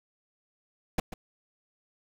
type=noise with echo; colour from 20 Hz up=brown; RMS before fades=-24 dBFS; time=0.98-1 s; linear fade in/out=5 ms; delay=140 ms; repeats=1; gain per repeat=-13 dB; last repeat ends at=1.14 s; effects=none